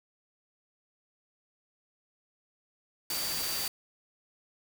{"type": "tone in noise", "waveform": "sine", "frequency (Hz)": 4637, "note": "D8", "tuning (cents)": -23, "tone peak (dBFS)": -36, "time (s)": [3.1, 3.68], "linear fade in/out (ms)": 2, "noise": "white", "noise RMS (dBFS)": -34, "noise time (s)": [3.1, 3.68], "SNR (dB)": -5, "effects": []}